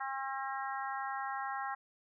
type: harmonic tone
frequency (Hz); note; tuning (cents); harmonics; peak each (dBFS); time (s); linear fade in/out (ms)
268.9; C4; +47; 3 / 4 / 5 / 6 / 7; -39 / -41 / -43 / -45 / -46; 0-1.75; 10
effects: none